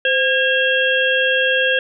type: harmonic tone with a mistuned harmonic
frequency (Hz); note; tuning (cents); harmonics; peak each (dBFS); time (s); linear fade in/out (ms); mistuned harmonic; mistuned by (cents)
543; C#5; -36; 1 / 3 / 5 / 6; -19 / -17 / -21 / -22; 0.05-1.79; 2; 1; -82
effects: none